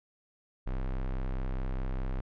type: tone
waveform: square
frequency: 32.41 Hz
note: C1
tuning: 16 cents flat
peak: -31 dBFS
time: 0.66-2.21 s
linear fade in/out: 10 ms
effects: low-pass 2000 Hz 12 dB/octave